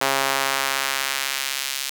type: tone with high-pass filter sweep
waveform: sawtooth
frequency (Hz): 136.2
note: C#3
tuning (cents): -30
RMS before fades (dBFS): -24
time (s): 0.01-1.9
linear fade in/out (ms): 5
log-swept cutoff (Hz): 680 to 3400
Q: 0.77
effects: 7-bit